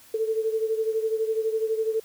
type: beating tone pair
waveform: sine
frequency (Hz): 440 / 452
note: A4 / A4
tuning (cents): 0 / +47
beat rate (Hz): 12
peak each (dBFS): -24 / -29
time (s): 0.14-2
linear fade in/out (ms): 5
effects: white hiss -52 dBFS RMS until 2.04 s